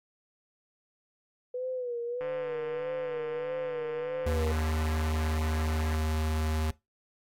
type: tone with vibrato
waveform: sine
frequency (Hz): 492.1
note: B4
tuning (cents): -6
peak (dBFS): -31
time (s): 1.54-4.52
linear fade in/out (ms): 5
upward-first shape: sine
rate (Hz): 1.6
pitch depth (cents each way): 76
type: click train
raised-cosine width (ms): 0.5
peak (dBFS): -28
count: 558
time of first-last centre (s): 2.21-5.948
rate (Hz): 149
type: tone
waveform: square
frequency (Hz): 78.2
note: D#2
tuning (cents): +9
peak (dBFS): -28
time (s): 4.26-6.71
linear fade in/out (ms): 5
effects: noise-tail reverb RT60 0.2 s tail -19 dB re dry + AAC 48 kbps